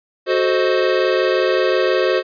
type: chord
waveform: square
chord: F# diminished seventh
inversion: none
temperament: equal with one note detuned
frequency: 370 / 435.7 / 523.3 / 622.3 Hz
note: F#4 / A4 / C5 / Eb5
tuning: 0 / -17 / 0 / 0 cents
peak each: -19 / -23 / -19 / -24 dBFS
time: 0.26-2.23 s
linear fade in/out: 50 ms
effects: resampled to 11025 Hz